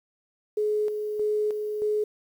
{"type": "tone with tremolo", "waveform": "sine", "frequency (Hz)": 423.2, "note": "G#4", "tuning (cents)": 33, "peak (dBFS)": -22, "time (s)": [0.57, 2.04], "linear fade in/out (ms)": 5, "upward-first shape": "square", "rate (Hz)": 1.6, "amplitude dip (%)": 45, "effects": ["9-bit"]}